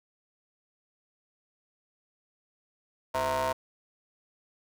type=ring-modulated tone; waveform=30% pulse; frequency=137.8 Hz; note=C#3; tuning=10 cents flat; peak=-21 dBFS; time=3.14-3.53 s; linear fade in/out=10 ms; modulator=788 Hz; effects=none